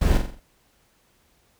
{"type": "noise with echo", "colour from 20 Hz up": "brown", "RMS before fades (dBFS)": -18, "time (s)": [0.01, 0.18], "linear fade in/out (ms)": 10, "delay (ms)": 44, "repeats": 5, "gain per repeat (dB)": -6, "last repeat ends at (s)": 0.4, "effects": ["pink hiss -63 dBFS RMS until 1.59 s"]}